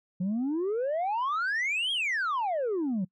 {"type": "exponential two-way sweep", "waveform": "sine", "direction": "up then down", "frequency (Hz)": [174.61, 3326, 174.61], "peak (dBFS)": -24, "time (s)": [0.2, 3.05], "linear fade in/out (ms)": 10, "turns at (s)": 1.92, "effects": ["noise-tail reverb RT60 0.1 s tail -26 dB re dry", "tanh soft clip ceiling -25 dBFS"]}